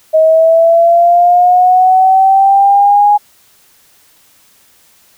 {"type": "linear sweep", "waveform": "sine", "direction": "up", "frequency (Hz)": [630, 830.6], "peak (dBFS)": -4, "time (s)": [0.13, 3.18], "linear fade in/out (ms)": 20, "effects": ["white hiss -48 dBFS RMS until 5.17 s"]}